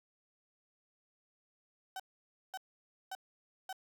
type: tone bursts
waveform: 35% pulse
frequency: 760 Hz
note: F#5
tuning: 46 cents sharp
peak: -38 dBFS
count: 4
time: 1.96-3.728 s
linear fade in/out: 2 ms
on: 37 ms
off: 540 ms
effects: none